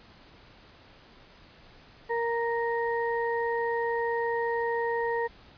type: harmonic tone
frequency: 466.2 Hz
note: A#4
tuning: in tune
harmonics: 1 / 2 / 4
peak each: -28 / -31 / -34 dBFS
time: 2.09-5.28 s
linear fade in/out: 20 ms
effects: pink hiss -54 dBFS RMS until 5.57 s + resampled to 11025 Hz